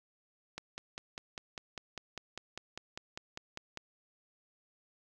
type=click train; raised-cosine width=0.2 ms; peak=-23 dBFS; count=17; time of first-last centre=0.58-3.774 s; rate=5.01 Hz; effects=none